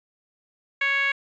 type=tone with band-pass filter; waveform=10% pulse; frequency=554.4 Hz; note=C#5; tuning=in tune; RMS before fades=-23 dBFS; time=0.81-1.12 s; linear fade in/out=5 ms; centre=2000 Hz; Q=4; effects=resampled to 16000 Hz